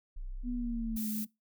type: linear sweep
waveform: sine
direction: up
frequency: 30.87 to 36.71 Hz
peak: -37 dBFS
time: 0.16-0.97 s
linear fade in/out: 10 ms
type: tone with pitch glide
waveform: sine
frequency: 245.1 to 214.6 Hz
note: B3 to A3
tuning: -13 to -43 cents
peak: -33 dBFS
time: 0.43-1.27 s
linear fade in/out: 50 ms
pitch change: -230 cents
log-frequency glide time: 0.54-1.09 s
type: noise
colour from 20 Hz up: violet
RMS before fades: -40 dBFS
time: 0.96-1.25 s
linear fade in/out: 10 ms
effects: noise-tail reverb RT60 0.2 s tail -23 dB re dry